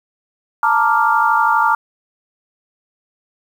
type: chord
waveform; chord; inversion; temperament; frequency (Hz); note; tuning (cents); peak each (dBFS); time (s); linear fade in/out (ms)
sine; Bb major seventh; third; equal; 880 / 932.3 / 1174.7 / 1396.9; A5 / Bb5 / D6 / F6; 0 / 0 / 0 / 0; -17; 0.63-1.75; 2
effects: 7-bit